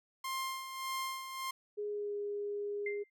sawtooth tone with tremolo, 1057 Hz, C6, 17 cents sharp, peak -31 dBFS, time 0.24-1.51 s, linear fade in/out 5 ms, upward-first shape sine, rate 1.7 Hz, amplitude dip 60%
sine tone with pitch glide, 415.3 to 409.8 Hz, G#4 to G#4, 0 to -23 cents, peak -35 dBFS, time 1.77-3.04 s, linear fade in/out 20 ms, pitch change -23 cents, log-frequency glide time 1.89-2.15 s
sine tone with exponential decay, 2093 Hz, C7, in tune, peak -34 dBFS, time 2.86-3.1 s, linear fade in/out 5 ms, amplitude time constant 52 ms
effects none

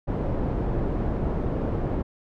pink low-pass noise, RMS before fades -26 dBFS, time 0.07-2.03 s, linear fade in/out 20 ms, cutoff 600 Hz, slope 12 dB/octave, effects none

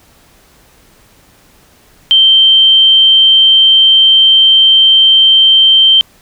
sine tone, 3130 Hz, G7, 3 cents flat, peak -3 dBFS, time 2.11-6.01 s, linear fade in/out 0 ms, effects pink hiss -46 dBFS RMS until 6.21 s

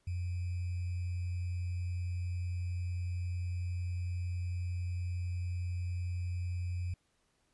sine tone with sample-and-hold, 88.9 Hz, F2, 31 cents sharp, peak -33 dBFS, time 0.07-6.94 s, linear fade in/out 5 ms, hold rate 2450 Hz, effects pink hiss -75 dBFS RMS until 7.53 s + resampled to 24000 Hz

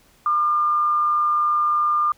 sine tone with amplitude modulation, 1200 Hz, D6, 37 cents sharp, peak -15 dBFS, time 0.26-2.12 s, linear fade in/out 2 ms, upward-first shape sine, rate 163 Hz, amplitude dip 30%, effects pink hiss -56 dBFS RMS until 2.17 s

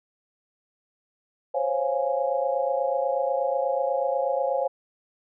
sine chord, Db major seventh, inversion third, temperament equal with one note detuned, 523.3 / 551.5 / 698.5 / 830.6 Hz, C5 / Db5 / F5 / Ab5, 0 / -9 / 0 / 0 cents, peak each -27 / -26 / -30 / -30 dBFS, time 1.54-4.68 s, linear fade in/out 10 ms, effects none

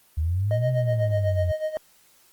sine exponential two-way sweep, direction up then down, 74.5 to 129.9 to 86.1 Hz, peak -21 dBFS, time 0.17-1.52 s, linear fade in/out 10 ms, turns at 0.69 s
triangle tone with tremolo, 622.3 Hz, D#5, in tune, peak -20 dBFS, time 0.51-1.77 s, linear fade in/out 0 ms, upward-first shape sine, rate 8.1 Hz, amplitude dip 80%
effects white hiss -58 dBFS RMS until 2.32 s + Opus 24 kbps

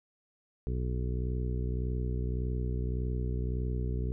harmonic tone, 61.74 Hz, B1, in tune, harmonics 1 / 2 / 3 / 4 / 5 / 6 / 7, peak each -31 / -35 / -42 / -44 / -49 / -44 / -44 dBFS, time 0.67-4.12 s, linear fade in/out 0 ms, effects none

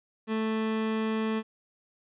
30% pulse tone, 220 Hz, A3, in tune, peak -24 dBFS, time 0.27-1.43 s, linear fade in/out 50 ms, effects resampled to 8000 Hz + 11-bit

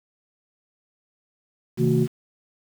sine tone cluster, 131.3 / 159.2 / 225.4 / 367.8 Hz, C3 / D#3 / A3 / F#4, +6 / +40 / +42 / -10 cents, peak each -22 dBFS, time 1.77-2.08 s, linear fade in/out 50 ms, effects tanh soft clip ceiling -8 dBFS + 7-bit

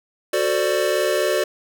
square chord, D dominant seventh, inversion first, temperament equal with one note detuned, 370 / 446.4 / 523.3 / 587.3 Hz, F#4 / A4 / C5 / D5, 0 / +25 / 0 / 0 cents, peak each -24 / -26 / -27 / -22 dBFS, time 0.33-1.44 s, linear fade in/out 5 ms, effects none

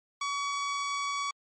sawtooth tone, 1132 Hz, C#6, 36 cents sharp, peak -26 dBFS, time 0.21-1.31 s, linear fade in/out 5 ms, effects MP3 32 kbps

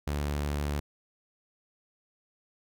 sawtooth tone, 72.8 Hz, D2, 15 cents flat, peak -25 dBFS, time 0.07-0.8 s, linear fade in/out 5 ms, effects none

